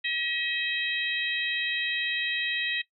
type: harmonic tone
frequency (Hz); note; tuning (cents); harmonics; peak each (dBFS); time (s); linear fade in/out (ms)
638; D#5; +43; 3 / 4 / 5 / 6; -31 / -32 / -33 / -34; 0.04-2.82; 10
effects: noise-tail reverb RT60 0.1 s tail -18 dB re dry